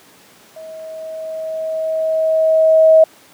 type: tone with level ramp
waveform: sine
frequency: 638 Hz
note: D#5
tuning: 43 cents sharp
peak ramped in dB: -31 to -4 dBFS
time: 0.56-3.04 s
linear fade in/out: 5 ms
effects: pink hiss -46 dBFS RMS until 3.33 s + high-pass 200 Hz 12 dB/octave